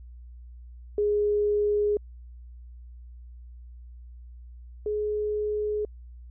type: tone pair in turn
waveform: sine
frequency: 415.3 / 421.1 Hz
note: G#4 / G#4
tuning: 0 / +24 cents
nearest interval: unison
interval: 24 cents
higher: second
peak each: -21 / -25 dBFS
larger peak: first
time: 0.98-1.97 / 4.86-5.85 s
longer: neither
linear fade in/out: 2 ms
effects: added 60 Hz sine -42 dBFS peak until 6.3 s